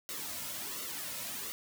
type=noise with flanger; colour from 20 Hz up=white; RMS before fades=-40 dBFS; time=0.09-1.52 s; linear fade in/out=0 ms; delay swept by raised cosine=1.2 to 2.6 ms; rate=1.4 Hz; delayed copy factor=-0.65; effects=none